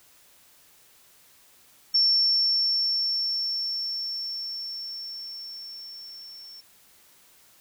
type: tone with level ramp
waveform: sine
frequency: 5430 Hz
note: F8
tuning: 50 cents flat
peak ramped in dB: -17 to -42 dBFS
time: 1.94-6.61 s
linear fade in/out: 10 ms
effects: white hiss -57 dBFS RMS until 7.6 s